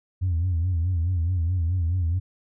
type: tone with vibrato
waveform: sine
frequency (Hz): 87.1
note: F2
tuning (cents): -4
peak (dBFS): -19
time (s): 0.21-2.2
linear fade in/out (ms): 20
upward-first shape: sine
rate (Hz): 4.7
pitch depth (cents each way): 120
effects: tanh soft clip ceiling -18 dBFS